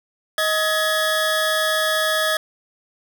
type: tone pair together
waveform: 25% pulse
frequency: 631 / 1684.6 Hz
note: D#5 / G#6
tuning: +24 / +24 cents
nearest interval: octave + perfect fourth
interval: 1700 cents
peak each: -17 dBFS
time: 0.38-2.37 s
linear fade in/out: 2 ms
effects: none